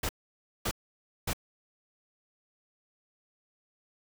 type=noise bursts; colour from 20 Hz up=pink; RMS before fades=-31 dBFS; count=3; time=0.03-1.333 s; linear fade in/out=5 ms; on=61 ms; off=560 ms; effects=none